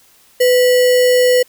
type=tone with sample-and-hold; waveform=sine; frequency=499.7 Hz; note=B4; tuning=20 cents sharp; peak=-8 dBFS; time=0.4-1.43 s; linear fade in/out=10 ms; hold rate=2450 Hz; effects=white hiss -50 dBFS RMS until 1.48 s